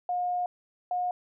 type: tone pair in turn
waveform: sine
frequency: 716 / 719.7 Hz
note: F5 / F#5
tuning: +43 / -48 cents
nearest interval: unison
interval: 9 cents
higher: second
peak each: -26 dBFS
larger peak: neither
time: 0.09-0.46 / 0.91-1.11 s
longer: first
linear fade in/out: 2 ms
effects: none